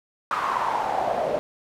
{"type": "noise with band-pass filter sweep", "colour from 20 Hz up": "pink", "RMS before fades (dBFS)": -25, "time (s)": [0.31, 1.39], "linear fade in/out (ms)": 0, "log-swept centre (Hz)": [1200, 560], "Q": 5.4, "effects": []}